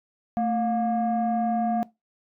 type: tone pair together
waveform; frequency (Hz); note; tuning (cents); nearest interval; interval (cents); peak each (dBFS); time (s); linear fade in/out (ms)
sine; 223.5 / 709.6; A3 / F5; +27 / +27; octave + minor sixth; 2000; -23; 0.37-1.83; 0
effects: noise-tail reverb RT60 0.2 s tail -21 dB re dry + tanh soft clip ceiling -18 dBFS